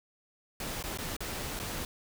pink noise with dropouts, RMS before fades -37 dBFS, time 0.6-1.85 s, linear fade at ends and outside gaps 2 ms, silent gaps 0.827-0.838 / 0.975-0.985 / 1.166-1.205 / 1.592-1.598 s, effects none

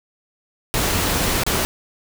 pink noise with dropouts, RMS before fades -20 dBFS, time 0.74-1.65 s, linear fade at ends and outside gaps 0 ms, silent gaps 1.435-1.465 s, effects none

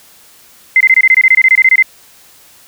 sine tone bursts, 2069 Hz, C7, 20 cents flat, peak -3 dBFS, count 16, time 0.76-1.825 s, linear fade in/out 2 ms, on 45 ms, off 23 ms, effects white hiss -43 dBFS RMS until 2.67 s

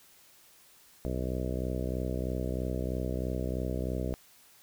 harmonic tone, 63.1 Hz, B1, 38 cents sharp, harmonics 1 / 2 / 3 / 4 / 5 / 6 / 7 / 8 / 9 / 10, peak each -34 / -37 / -39 / -40 / -41 / -42 / -42 / -43 / -44 / -44 dBFS, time 1.05-4.14 s, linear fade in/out 0 ms, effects white hiss -59 dBFS RMS until 4.62 s

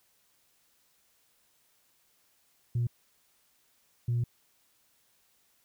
sine tone bursts at uneven times, 119.5 Hz, A#2, 43 cents sharp, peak -24 dBFS, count 2, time 2.75-2.87 / 4.08-4.24 s, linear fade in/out 5 ms, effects tanh soft clip ceiling -23 dBFS + white hiss -69 dBFS RMS until 5.64 s

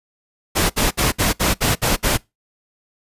pink noise bursts, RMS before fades -17 dBFS, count 8, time 0.55-2.177 s, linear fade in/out 20 ms, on 150 ms, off 61 ms, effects noise-tail reverb RT60 0.2 s tail -23 dB re dry + resampled to 32000 Hz

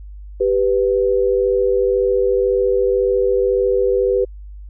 sine tone pair together, 392 / 493.9 Hz, G4 / B4, 0 / 0 cents, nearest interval major third, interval 400 cents, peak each -16 dBFS, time 0.4-4.25 s, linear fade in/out 10 ms, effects added 50 Hz sine -32 dBFS peak until 4.69 s

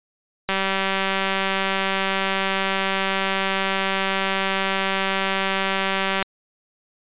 click train, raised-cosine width 0.3 ms, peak -6 dBFS, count 1108, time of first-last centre 0.49-6.226 s, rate 193 Hz, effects resampled to 8000 Hz

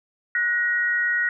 sine tone pair together, 1464.6 / 1891 Hz, F#6 / A#6, -18 / +24 cents, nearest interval major third, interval 442 cents, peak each -24 / -21 dBFS, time 0.35-1.29 s, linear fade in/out 2 ms, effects none

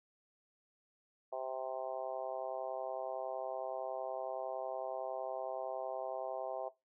harmonic tone, 130.81 Hz, C3, in tune, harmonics 3 / 4 / 5 / 6 / 7 / 8, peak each -50 / -44 / -40 / -44 / -50 / -52 dBFS, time 1.32-6.69 s, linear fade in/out 10 ms, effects noise-tail reverb RT60 0.2 s tail -17 dB re dry

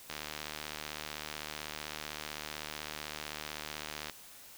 click train, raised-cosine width 0.2 ms, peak -21 dBFS, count 304, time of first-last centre 0.1-4.097 s, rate 75.8 Hz, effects white hiss -53 dBFS RMS until 4.57 s

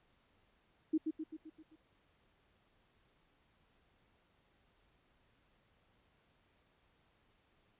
sine tone with echo, 314.6 Hz, D#4, 19 cents sharp, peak -28 dBFS, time 0.93-0.98 s, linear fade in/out 10 ms, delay 130 ms, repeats 6, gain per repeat -5 dB, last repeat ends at 1.76 s, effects pink hiss -73 dBFS RMS until 7.79 s + resampled to 8000 Hz

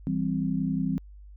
sine chord, C major, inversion first, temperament equal, 164.81 / 196 / 261.6 Hz, E3 / G3 / C4, 0 / 0 / 0 cents, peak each -29 dBFS, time 0.07-0.98 s, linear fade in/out 0 ms, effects added 50 Hz sine -44 dBFS peak until 1.36 s

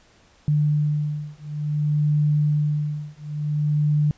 sine beating tone pair, 148.9 / 149.46 Hz, D3 / D3, +24 / +31 cents, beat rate 0.56 Hz, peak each -22 dBFS, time 0.48-4.11 s, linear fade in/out 0 ms, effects pink hiss -56 dBFS RMS until 4.17 s + resampled to 16000 Hz

